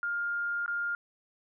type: tone with dropouts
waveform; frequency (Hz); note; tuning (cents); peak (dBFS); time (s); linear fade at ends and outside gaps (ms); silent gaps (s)
sine; 1408; F6; +14; -29; 0.03-0.95; 1; 0.661-0.679
effects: none